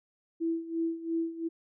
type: tone with tremolo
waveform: sine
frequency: 330.1 Hz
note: E4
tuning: 2 cents sharp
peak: -26 dBFS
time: 0.4-1.49 s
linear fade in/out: 20 ms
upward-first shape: sine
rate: 2.9 Hz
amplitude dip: 80%
effects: none